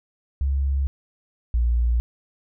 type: tone pair in turn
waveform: sine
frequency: 68.6 / 59.08 Hz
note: C#2 / A#1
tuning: -17 / +24 cents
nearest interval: minor third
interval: 259 cents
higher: first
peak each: -19 / -17 dBFS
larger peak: second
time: 0.41-0.87 / 1.54-2 s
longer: neither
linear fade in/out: 0 ms
effects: none